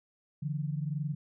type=tone pair together; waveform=sine; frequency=145.14 / 167 Hz; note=D3 / E3; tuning=-20 / +23 cents; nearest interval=major second; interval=243 cents; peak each=-32 / -36 dBFS; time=0.42-1.15 s; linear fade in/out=10 ms; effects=none